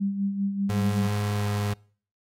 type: tone with tremolo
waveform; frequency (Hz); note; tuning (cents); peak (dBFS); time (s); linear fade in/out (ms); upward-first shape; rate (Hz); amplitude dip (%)
sine; 198.1; G3; +18; -22; 0-1.08; 20; sine; 5.1; 55
type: tone with pitch glide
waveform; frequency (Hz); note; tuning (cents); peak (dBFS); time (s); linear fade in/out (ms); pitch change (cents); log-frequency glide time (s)
35% pulse; 103.83 to 102.82; G#2 to G#2; 0 to -17; -23; 0.69-1.74; 10; -17; 1.03-1.57
effects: noise-tail reverb RT60 0.5 s tail -26 dB re dry + AAC 48 kbps